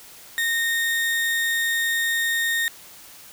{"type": "tone", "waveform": "35% pulse", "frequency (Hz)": 1845, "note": "A#6", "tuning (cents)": -18, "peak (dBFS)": -19, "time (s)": [0.38, 2.68], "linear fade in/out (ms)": 0, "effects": ["white hiss -45 dBFS RMS until 3.32 s"]}